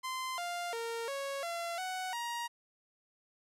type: tone with pitch steps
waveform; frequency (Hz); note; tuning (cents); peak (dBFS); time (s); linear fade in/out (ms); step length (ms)
sawtooth; 1036 / 699 / 461.4 / 553 / 682 / 744 / 945; C6 / F5 / A#4 / C#5 / F5 / F#5 / A#5; -17 / +1 / -18 / -4 / -41 / +9 / +23; -32; 0.03-2.48; 20; 350
effects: low-pass 12000 Hz 12 dB/octave